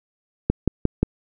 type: click train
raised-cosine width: 3 ms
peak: -4 dBFS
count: 4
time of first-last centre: 0.5-1.03 s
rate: 5.66 Hz
effects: none